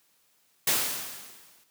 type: noise with exponential decay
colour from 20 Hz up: white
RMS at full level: -22 dBFS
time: 0.67-1.64 s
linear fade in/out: 5 ms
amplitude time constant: 210 ms
effects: white hiss -67 dBFS RMS until 1.7 s + high-pass 100 Hz 12 dB/octave